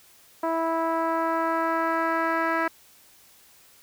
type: tone with low-pass filter sweep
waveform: 10% pulse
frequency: 327.8 Hz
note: E4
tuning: 10 cents flat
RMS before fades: -25 dBFS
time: 0.43-2.68 s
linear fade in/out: 5 ms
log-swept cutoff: 920 to 1800 Hz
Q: 1.5
effects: white hiss -55 dBFS RMS until 3.82 s